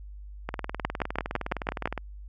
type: two click trains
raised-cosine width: 0.5 ms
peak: -16 / -10 dBFS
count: 30 / 7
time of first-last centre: 0.49-1.977 / 0.85-1.857 s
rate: 19.5 / 5.96 Hz
effects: added 50 Hz sine -40 dBFS peak until 2.28 s